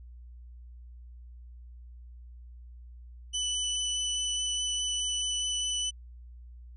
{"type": "tone with vibrato", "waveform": "25% pulse", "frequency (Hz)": 2989, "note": "F#7", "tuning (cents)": 17, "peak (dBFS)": -25, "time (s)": [3.33, 5.91], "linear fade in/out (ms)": 20, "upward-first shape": "triangle", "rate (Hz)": 4.8, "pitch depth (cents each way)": 9, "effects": ["added 60 Hz sine -45 dBFS peak until 6.76 s", "resampled to 24000 Hz"]}